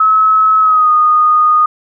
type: tone with pitch glide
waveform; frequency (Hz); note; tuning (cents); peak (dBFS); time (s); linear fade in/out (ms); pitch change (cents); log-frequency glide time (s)
sine; 1289 to 1233.6; E6 to D#6; -39 to -15; -6; 0-1.66; 5; -76; 0.6-0.91
effects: none